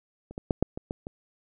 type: clicks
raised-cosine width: 2 ms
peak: -29 / -21 / -10 / -8 / -21 / -18 / -23 dBFS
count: 7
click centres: 0.31 / 0.379 / 0.508 / 0.626 / 0.775 / 0.909 / 1.069 s
effects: none